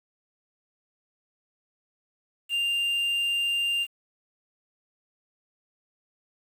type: tone with quantisation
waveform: triangle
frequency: 2794 Hz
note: F7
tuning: in tune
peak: -22 dBFS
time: 2.49-3.87 s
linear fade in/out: 50 ms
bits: 8
effects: none